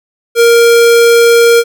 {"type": "tone", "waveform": "square", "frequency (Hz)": 467.6, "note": "A#4", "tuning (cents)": 5, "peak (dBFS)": -4, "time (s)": [0.35, 1.64], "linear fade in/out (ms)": 50, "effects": []}